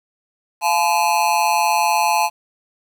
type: tone with amplitude modulation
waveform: square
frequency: 856 Hz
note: A5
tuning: 48 cents flat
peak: -11 dBFS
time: 0.61-2.3 s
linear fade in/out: 50 ms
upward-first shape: sine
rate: 160 Hz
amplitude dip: 100%
effects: 8-bit